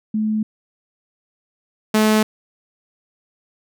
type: tone pair in turn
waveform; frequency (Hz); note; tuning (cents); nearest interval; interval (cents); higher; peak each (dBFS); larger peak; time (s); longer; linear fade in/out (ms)
sine / sawtooth; 215.8 / 215.8; A3 / A3; -33 / -33; unison; 0; neither; -17 / -9; second; 0.14-0.43 / 1.94-2.23; neither; 5
effects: none